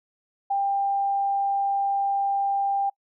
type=tone; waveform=sine; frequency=794 Hz; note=G5; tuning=22 cents sharp; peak=-21 dBFS; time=0.5-2.9 s; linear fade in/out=10 ms; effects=noise-tail reverb RT60 0.1 s tail -26 dB re dry